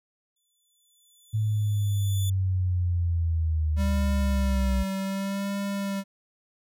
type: tone with exponential growth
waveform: 15% pulse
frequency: 3477 Hz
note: A7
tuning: 21 cents flat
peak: -27 dBFS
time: 0.36-2.3 s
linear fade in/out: 5 ms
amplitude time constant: 420 ms
type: linear sweep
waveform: sine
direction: down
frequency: 109.1 to 61.74 Hz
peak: -22 dBFS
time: 1.33-4.84 s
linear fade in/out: 20 ms
type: tone with vibrato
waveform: square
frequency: 196.1 Hz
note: G3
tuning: 1 cent sharp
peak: -28 dBFS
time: 3.76-6.04 s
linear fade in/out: 50 ms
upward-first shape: sine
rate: 0.67 Hz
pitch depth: 29 cents each way
effects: none